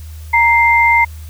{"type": "tone pair together", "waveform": "sine", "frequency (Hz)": [933, 2095], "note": ["A#5", "C7"], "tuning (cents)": [1, 2], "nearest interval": "octave + major second", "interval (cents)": 1401, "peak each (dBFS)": [-11, -10], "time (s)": [0.33, 1.05], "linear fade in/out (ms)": 10, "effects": ["added 78 Hz sine -28 dBFS peak until 1.29 s", "white hiss -44 dBFS RMS until 1.29 s"]}